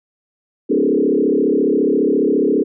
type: tone with frequency modulation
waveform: sine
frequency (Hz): 349.2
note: F4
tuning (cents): 0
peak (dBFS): -12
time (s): 0.69-2.64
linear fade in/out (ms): 20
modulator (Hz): 34.6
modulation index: 3.1
effects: none